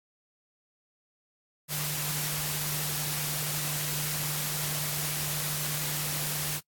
sine tone in noise, 150 Hz, D3, 37 cents sharp, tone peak -35 dBFS, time 1.68-6.61 s, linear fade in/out 50 ms, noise white, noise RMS -32 dBFS, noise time 1.68-6.61 s, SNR -6 dB, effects noise-tail reverb RT60 0.1 s tail -26 dB re dry + AAC 64 kbps

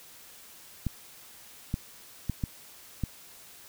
clicks, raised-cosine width 5 ms, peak -16 dBFS, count 5, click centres 0.867 / 1.741 / 2.297 / 2.438 / 3.037 s, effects white hiss -51 dBFS RMS until 3.68 s

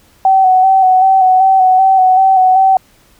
sine tone with vibrato, 756 Hz, F#5, 37 cents sharp, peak -5 dBFS, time 0.25-2.77 s, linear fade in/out 2 ms, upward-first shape square, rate 2.6 Hz, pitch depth 26 cents each way, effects pink hiss -49 dBFS RMS until 3.19 s

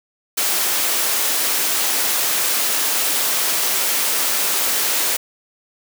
white high-pass noise, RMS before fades -19 dBFS, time 0.37-5.17 s, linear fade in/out 10 ms, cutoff 300 Hz, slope 12 dB/octave, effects none

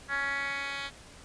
10% pulse tone with band-pass filter sweep, 278.6 Hz, C#4, 9 cents sharp, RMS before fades -33 dBFS, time 0.08-0.91 s, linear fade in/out 50 ms, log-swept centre 1700 to 2900 Hz, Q 4.1, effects pink hiss -51 dBFS RMS until 1.24 s + resampled to 22050 Hz

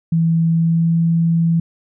sine tone with pitch glide, 164.7 to 166.33 Hz, E3 to E3, -1 to +16 cents, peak -12 dBFS, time 0.12-1.6 s, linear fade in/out 5 ms, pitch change +17 cents, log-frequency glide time 0.49-0.96 s, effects none

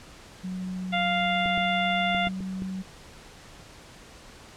sine tone with pitch glide, 185 to 188.78 Hz, F#3 to F#3, 0 to +35 cents, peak -30 dBFS, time 0.43-2.83 s, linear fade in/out 20 ms, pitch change +35 cents, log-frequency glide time 1.04-2.09 s
harmonic tone, 698 Hz, F5, 1 cent flat, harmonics 1 / 2 / 3 / 4 / 5, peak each -26 / -32 / -29 / -33 / -33 dBFS, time 0.92-2.29 s, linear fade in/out 20 ms
clicks, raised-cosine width 3 ms, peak -24 dBFS, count 6, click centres 1.459 / 1.577 / 2.148 / 2.271 / 2.406 / 2.621 s
effects pink hiss -48 dBFS RMS until 4.56 s + low-pass 8000 Hz 12 dB/octave

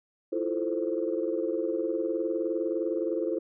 sine chord, F major seventh, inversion third, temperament equal, 329.6 / 349.2 / 440 / 523.3 Hz, E4 / F4 / A4 / C5, 0 / 0 / 0 / 0 cents, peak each -31 / -32 / -32 / -32 dBFS, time 0.32-3.39 s, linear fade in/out 10 ms, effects tanh soft clip ceiling -16 dBFS

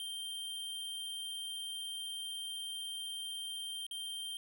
square tone with dropouts, 3158 Hz, G7, 12 cents sharp, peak -40 dBFS, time 0-4.37 s, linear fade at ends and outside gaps 1 ms, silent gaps 3.866-3.911 s, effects 13-bit

